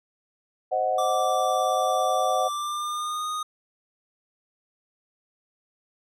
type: chord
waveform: sine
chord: C diminished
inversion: none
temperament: equal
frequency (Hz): 523.3 / 622.3 / 740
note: C5 / Eb5 / Gb5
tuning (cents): 0 / 0 / 0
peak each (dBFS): -28 / -27 / -24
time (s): 0.71-2.49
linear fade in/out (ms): 20
type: tone with pitch glide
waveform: square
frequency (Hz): 1169 to 1238.5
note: D6 to D#6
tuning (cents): -8 to -8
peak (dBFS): -28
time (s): 0.98-3.43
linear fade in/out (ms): 5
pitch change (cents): +100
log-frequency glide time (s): 2.46-3.28
effects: low-pass 12000 Hz 12 dB/octave